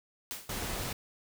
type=noise with exponential decay; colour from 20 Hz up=white; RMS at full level=-36 dBFS; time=0.31-0.63 s; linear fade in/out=0 ms; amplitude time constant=68 ms
type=noise; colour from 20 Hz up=pink; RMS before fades=-36 dBFS; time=0.49-0.93 s; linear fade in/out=5 ms
effects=none